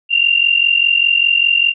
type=tone pair together; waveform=sine; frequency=2755 / 2800 Hz; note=F7 / F7; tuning=-24 / +4 cents; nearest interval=unison; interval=28 cents; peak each=-13 dBFS; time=0.09-1.74 s; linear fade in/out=50 ms; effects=none